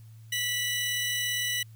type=tone pair together; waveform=sawtooth; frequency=1960.8 / 2960 Hz; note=B6 / F#7; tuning=-13 / 0 cents; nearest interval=perfect fifth; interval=713 cents; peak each=-27 dBFS; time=0.32-1.63 s; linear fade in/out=5 ms; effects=added 111 Hz sine -46 dBFS peak until 1.75 s + white hiss -65 dBFS RMS until 1.75 s